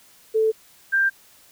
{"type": "tone pair in turn", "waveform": "sine", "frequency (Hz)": [440, 1583.5], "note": ["A4", "G6"], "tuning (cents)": [0, 17], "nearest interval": "octave + minor seventh", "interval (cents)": 2217, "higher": "second", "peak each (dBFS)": -16, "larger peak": "neither", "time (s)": [[0.34, 0.52], [0.92, 1.1]], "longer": "neither", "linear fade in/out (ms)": 20, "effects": ["white hiss -53 dBFS RMS until 1.51 s"]}